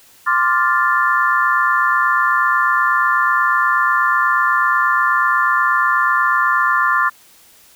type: chord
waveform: sine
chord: D minor seventh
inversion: third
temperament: equal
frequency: 1046.5 / 1174.7 / 1396.9 / 1760 Hz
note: C6 / D6 / F6 / A6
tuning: 0 / 0 / 0 / 0 cents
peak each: -18 dBFS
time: 0.26-7.1 s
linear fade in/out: 20 ms
effects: white hiss -48 dBFS RMS until 7.75 s